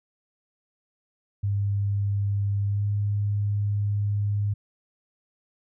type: tone with pitch glide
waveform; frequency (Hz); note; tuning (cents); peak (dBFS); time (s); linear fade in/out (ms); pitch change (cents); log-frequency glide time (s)
sine; 100.7 to 102.52; G2 to G#2; +47 to -22; -22; 1.43-4.54; 10; +31; 2.67-2.85
effects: none